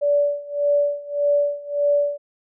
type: tone with tremolo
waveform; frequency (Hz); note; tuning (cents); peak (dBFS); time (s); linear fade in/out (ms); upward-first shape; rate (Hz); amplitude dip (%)
sine; 578; D5; -28; -14; 0.01-2.18; 20; sine; 1.7; 90
effects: none